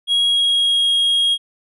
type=tone with pitch glide; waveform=triangle; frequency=3300 to 3272 Hz; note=G#7 to G#7; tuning=-12 to -26 cents; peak=-12 dBFS; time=0.07-1.38 s; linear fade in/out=50 ms; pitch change=-14 cents; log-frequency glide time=0.29-0.91 s; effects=resampled to 24000 Hz